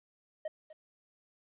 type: tone with echo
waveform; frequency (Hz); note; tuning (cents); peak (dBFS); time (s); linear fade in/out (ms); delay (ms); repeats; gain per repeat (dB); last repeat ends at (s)
triangle; 622.3; D#5; 0; -32; 0.45-0.48; 5; 250; 1; -15; 0.73
effects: resampled to 8000 Hz + 12-bit